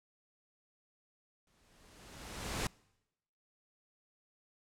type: noise with exponential growth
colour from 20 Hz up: pink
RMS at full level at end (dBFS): -34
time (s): 1.47-2.67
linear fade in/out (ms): 2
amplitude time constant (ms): 260
effects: noise-tail reverb RT60 0.9 s tail -25 dB re dry + low-pass 10000 Hz 12 dB/octave